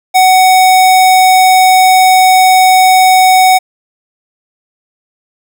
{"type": "tone", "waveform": "square", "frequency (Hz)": 747, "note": "F#5", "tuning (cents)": 16, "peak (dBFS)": -4, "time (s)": [0.14, 3.59], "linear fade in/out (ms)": 20, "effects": []}